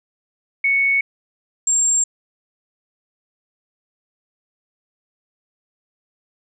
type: tone pair in turn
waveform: sine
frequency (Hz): 2217 / 7433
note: C#7 / A#8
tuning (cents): 0 / -6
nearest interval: octave + major sixth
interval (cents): 2094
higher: second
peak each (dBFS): -14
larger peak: neither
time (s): 0.64-1.01 / 1.67-2.04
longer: neither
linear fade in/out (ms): 5
effects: none